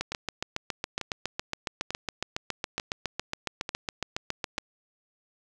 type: two click trains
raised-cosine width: 0.2 ms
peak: -15 / -12 dBFS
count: 6 / 34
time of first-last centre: 0.12-4.584 / 0.01-4.581 s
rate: 1.12 / 7.22 Hz
effects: none